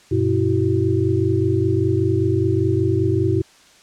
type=tone cluster; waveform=sine; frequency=96.9 / 122 / 329.1 / 377.9 Hz; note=G2 / B2 / E4 / F#4; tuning=-20 / -21 / -3 / +37 cents; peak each=-21 dBFS; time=0.11-3.42 s; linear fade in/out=10 ms; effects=white hiss -50 dBFS RMS until 3.82 s + low-pass 7000 Hz 12 dB/octave